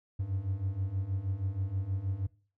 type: beating tone pair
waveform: triangle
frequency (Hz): 92.5 / 98.8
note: F#2 / G2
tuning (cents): 0 / +14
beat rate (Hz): 6.3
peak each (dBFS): -34 / -30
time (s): 0.19-2.27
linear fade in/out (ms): 10
effects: noise-tail reverb RT60 0.4 s tail -20 dB re dry